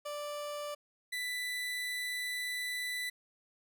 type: tone pair in turn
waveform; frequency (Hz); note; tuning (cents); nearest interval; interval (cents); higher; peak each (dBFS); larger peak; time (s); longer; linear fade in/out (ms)
30% pulse; 587.3 / 1985.7; D5 / B6; 0 / +9; octave + major sixth; 2109; second; -35 / -32; second; 0.05-0.75 / 1.12-3.1; second; 10
effects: none